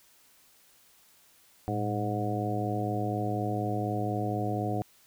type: harmonic tone with a mistuned harmonic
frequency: 104.1 Hz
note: G#2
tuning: 5 cents sharp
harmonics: 1 / 2 / 3 / 4 / 5 / 6 / 7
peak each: -32 / -36 / -35 / -38 / -39 / -40 / -34 dBFS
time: 1.68-4.82 s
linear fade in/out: 0 ms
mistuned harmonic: 1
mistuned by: +110 cents
effects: white hiss -61 dBFS RMS until 5.06 s